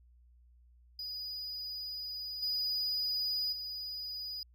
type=tone with level steps; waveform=triangle; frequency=4941 Hz; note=D#8; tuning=13 cents flat; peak=-37 / -30 / -37 dBFS; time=0.99-4.43 s; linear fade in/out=2 ms; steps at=2.42 / 3.52 s; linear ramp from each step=10 ms; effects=added 60 Hz sine -59 dBFS peak until 4.54 s